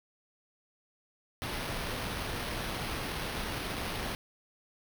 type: noise with sample-and-hold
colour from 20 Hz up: pink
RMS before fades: -36 dBFS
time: 1.42-4.15 s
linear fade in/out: 0 ms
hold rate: 7350 Hz
effects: none